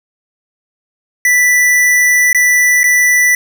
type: tone with dropouts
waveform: square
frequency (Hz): 1975.5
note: B6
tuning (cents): 0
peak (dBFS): -8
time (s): 1.25-3.35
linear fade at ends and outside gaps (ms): 2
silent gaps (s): 2.33-2.347 / 2.833-2.84
effects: none